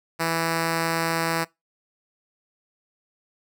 5% pulse tone, 164.81 Hz, E3, in tune, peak -11 dBFS, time 0.19-1.45 s, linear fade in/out 20 ms, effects noise-tail reverb RT60 0.2 s tail -23 dB re dry

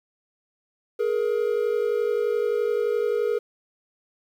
triangle tone pair together, 421.1 / 472.7 Hz, G#4 / A#4, +24 / +24 cents, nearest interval major second, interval 200 cents, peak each -22 dBFS, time 0.99-3.39 s, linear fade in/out 10 ms, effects 9-bit

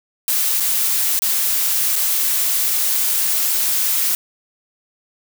blue noise with dropouts, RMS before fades -18 dBFS, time 0.28-4.15 s, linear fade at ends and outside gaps 1 ms, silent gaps 0.6-0.605 / 1.191-1.22 / 1.957-1.961 s, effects none

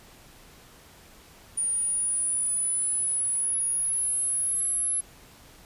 sine exponential sweep, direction up, 9510 to 11000 Hz, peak -24 dBFS, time 1.57-5.01 s, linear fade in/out 10 ms, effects pink hiss -52 dBFS RMS until 5.65 s + resampled to 32000 Hz

